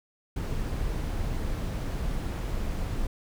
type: noise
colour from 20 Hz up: brown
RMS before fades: -30 dBFS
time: 0.36-3.07 s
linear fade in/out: 5 ms
effects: none